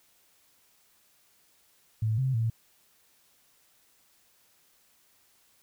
sine tone with pitch steps, 109.8 / 131.7 / 113.4 Hz, A2 / C3 / A#2, -3 / +12 / -47 cents, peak -24 dBFS, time 2.02-2.5 s, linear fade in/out 5 ms, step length 160 ms, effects white hiss -65 dBFS RMS until 5.62 s

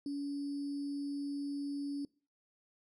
sine tone with sample-and-hold, 283.9 Hz, C#4, 41 cents sharp, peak -35 dBFS, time 0.06-2.05 s, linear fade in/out 2 ms, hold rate 4900 Hz, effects noise-tail reverb RT60 0.4 s tail -24 dB re dry + low-pass 8000 Hz 12 dB/octave

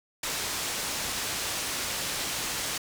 white low-pass noise, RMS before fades -32 dBFS, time 0.23-2.78 s, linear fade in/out 5 ms, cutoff 8100 Hz, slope 12 dB/octave, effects none

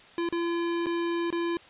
square tone with dropouts, 340.4 Hz, F4, 44 cents flat, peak -27 dBFS, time 0.18-1.57 s, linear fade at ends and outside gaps 1 ms, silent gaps 0.289-0.325 / 0.86-0.867 / 1.304-1.326 s, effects white hiss -52 dBFS RMS until 1.69 s + resampled to 8000 Hz

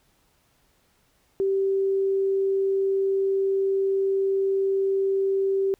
sine tone, 388.8 Hz, G4, 14 cents flat, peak -20 dBFS, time 1.4-5.74 s, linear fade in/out 0 ms, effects pink hiss -65 dBFS RMS until 5.79 s

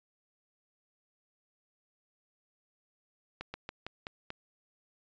slowing click train, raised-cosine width 0.3 ms, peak -23 dBFS, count 6, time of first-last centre 3.41-4.304 s, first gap 130 ms, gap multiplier 1.16, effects resampled to 16000 Hz

